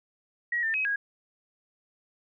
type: tone with pitch steps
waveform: sine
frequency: 1906 / 1795 / 2543 / 1643 Hz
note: A#6 / A6 / D#7 / G#6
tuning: +38 / +34 / +37 / -19 cents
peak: -25 dBFS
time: 0.52-0.96 s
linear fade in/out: 5 ms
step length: 110 ms
effects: none